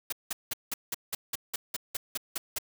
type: noise bursts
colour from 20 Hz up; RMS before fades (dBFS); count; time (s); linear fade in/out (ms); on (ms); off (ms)
white; -32; 13; 0.1-2.585; 5; 25; 180
effects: none